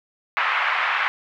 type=band-pass noise; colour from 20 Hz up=pink; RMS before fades=-22 dBFS; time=0.37-1.08 s; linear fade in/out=0 ms; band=960 to 2500 Hz; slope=24 dB/octave; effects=none